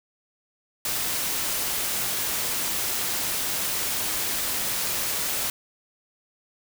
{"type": "noise", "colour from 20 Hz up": "white", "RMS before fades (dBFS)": -27, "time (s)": [0.85, 5.5], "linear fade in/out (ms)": 2, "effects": []}